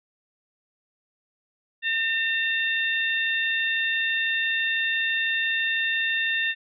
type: harmonic tone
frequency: 906 Hz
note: A#5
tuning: 50 cents flat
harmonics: 2 / 3 / 4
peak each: -24 / -28 / -30 dBFS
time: 1.82-6.55 s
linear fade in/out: 50 ms
effects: none